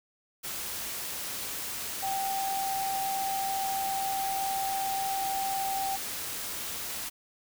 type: tone in noise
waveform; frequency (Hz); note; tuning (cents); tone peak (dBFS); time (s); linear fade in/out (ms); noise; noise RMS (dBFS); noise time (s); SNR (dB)
sine; 778; G5; -13; -29; 2.02-5.97; 20; white; -36; 0.43-7.1; +4
effects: none